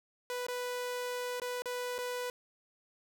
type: tone with dropouts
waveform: sawtooth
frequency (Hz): 493.9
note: B4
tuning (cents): 0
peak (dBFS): -31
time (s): 0.3-2.3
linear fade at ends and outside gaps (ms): 1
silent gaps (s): 0.467-0.484 / 1.399-1.418 / 1.621-1.657 / 1.982-1.987
effects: none